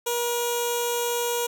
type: tone with notch filter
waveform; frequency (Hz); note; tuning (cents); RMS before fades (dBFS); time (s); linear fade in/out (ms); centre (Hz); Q
10% pulse; 477.9; A#4; +43; -26; 0.06-1.47; 10; 1800; 0.51
effects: none